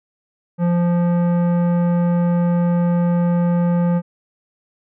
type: tone with tanh clipping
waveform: sine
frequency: 173.8 Hz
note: F3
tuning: 8 cents flat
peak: -16 dBFS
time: 0.58-4.02 s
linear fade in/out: 50 ms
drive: 14 dB
effects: none